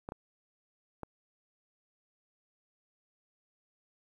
clicks, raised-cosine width 1 ms, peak -25 dBFS, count 3, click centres 0.089 / 0.121 / 1.033 s, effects 10-bit

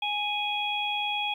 harmonic tone, 830.6 Hz, G#5, in tune, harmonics 1 / 3 / 4, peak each -31 / -31 / -31 dBFS, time 0.02-1.34 s, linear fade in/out 5 ms, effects 10-bit

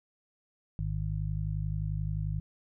harmonic tone, 51.4 Hz, G#1, 17 cents flat, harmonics 1 / 2 / 3, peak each -34 / -34 / -34 dBFS, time 0.79-2.4 s, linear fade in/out 0 ms, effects none

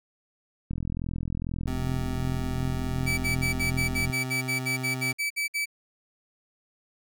click train, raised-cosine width 5 ms, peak -19 dBFS, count 144, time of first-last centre 0.71-4.099 s, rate 42.2 Hz
25% pulse tone, 129.3 Hz, C3, 20 cents flat, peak -27 dBFS, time 1.67-5.13 s, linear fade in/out 5 ms
40% pulse tone bursts, 2303 Hz, D7, 34 cents flat, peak -25 dBFS, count 15, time 3.06-5.658 s, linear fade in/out 20 ms, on 120 ms, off 57 ms
effects none

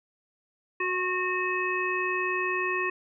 harmonic tone with a mistuned harmonic, 367 Hz, F#4, 14 cents flat, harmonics 1 / 3 / 5 / 7, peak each -31 / -31 / -31 / -31 dBFS, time 0.8-2.9 s, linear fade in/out 5 ms, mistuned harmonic 3, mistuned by -21 cents, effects none

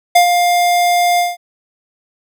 square tone with ADSR envelope, 704 Hz, F5, 14 cents sharp, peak -5 dBFS, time 0.15-1.37 s, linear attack 9 ms, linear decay 97 ms, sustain -6 dB, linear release 180 ms, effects none

